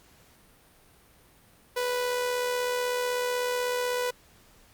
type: tone with amplitude modulation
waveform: sawtooth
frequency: 493.9 Hz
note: B4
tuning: in tune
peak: -21 dBFS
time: 1.76-4.11 s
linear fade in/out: 10 ms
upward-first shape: sine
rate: 76.1 Hz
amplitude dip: 35%
effects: pink hiss -58 dBFS RMS until 4.73 s + Opus 48 kbps

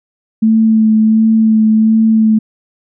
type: tone with vibrato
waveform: sine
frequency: 220 Hz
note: A3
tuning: in tune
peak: -6 dBFS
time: 0.42-2.39 s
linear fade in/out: 10 ms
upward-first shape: sine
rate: 1.4 Hz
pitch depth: 17 cents each way
effects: none

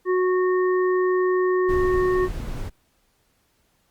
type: harmonic tone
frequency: 367.3 Hz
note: F#4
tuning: 13 cents flat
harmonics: 1 / 3 / 5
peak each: -18 / -28 / -32 dBFS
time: 0.05-2.29 s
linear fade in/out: 50 ms
type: noise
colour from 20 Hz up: brown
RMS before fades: -29 dBFS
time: 1.68-2.7 s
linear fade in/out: 20 ms
effects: pink hiss -66 dBFS RMS until 3.9 s + Opus 48 kbps

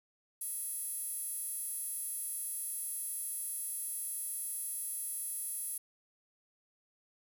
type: tone with high-pass filter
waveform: sawtooth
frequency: 659.3 Hz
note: E5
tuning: in tune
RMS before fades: -39 dBFS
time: 0.41-5.78 s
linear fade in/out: 5 ms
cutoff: 11000 Hz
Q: 6.9
effects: none

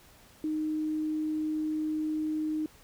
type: tone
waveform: sine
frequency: 309.4 Hz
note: D#4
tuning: 10 cents flat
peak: -28 dBFS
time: 0.44-2.66 s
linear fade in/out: 2 ms
effects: pink hiss -57 dBFS RMS until 2.83 s

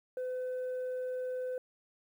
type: tone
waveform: sine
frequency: 507 Hz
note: B4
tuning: 45 cents sharp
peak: -31 dBFS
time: 0.17-1.58 s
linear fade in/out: 2 ms
effects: tanh soft clip ceiling -33 dBFS + 11-bit

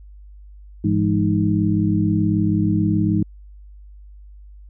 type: tone cluster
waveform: sine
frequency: 103 / 169.7 / 208.3 / 312.3 Hz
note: G#2 / F3 / G#3 / D#4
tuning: -14 / -49 / +5 / +7 cents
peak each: -21 dBFS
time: 0.84-3.23 s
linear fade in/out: 5 ms
effects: added 50 Hz sine -39 dBFS peak until 4.69 s

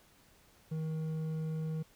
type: tone with hard clipping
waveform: triangle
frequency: 158.2 Hz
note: D#3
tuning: 29 cents sharp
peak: -35 dBFS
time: 0.71-1.83 s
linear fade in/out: 10 ms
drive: 9 dB
effects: pink hiss -64 dBFS RMS until 1.95 s

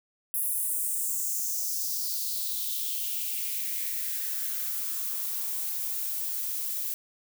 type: noise with high-pass filter sweep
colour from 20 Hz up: violet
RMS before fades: -31 dBFS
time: 0.34-6.94 s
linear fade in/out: 0 ms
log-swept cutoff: 11000 to 440 Hz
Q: 3.3
effects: none

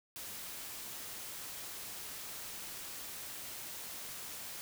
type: noise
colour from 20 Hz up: white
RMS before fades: -45 dBFS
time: 0.16-4.61 s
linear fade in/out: 0 ms
effects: none

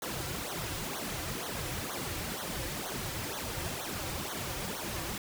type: noise with flanger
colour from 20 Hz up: pink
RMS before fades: -37 dBFS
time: 0.02-5.18 s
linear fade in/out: 2 ms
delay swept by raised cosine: 0.39 to 4.79 ms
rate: 2.1 Hz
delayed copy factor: -0.95
effects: none

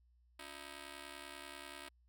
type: ring-modulated tone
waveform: 5% pulse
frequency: 318.1 Hz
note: D#4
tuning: 38 cents sharp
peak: -34 dBFS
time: 0.39-1.89 s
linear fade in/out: 5 ms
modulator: 35.1 Hz
effects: added 60 Hz sine -67 dBFS peak until 2.08 s

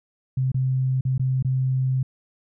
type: tone with dropouts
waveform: sine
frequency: 130.5 Hz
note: C3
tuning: 4 cents flat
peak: -19 dBFS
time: 0.37-2.03 s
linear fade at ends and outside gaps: 5 ms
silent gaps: 0.518-0.544 / 1.01-1.051 / 1.18-1.195 / 1.426-1.447 s
effects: none

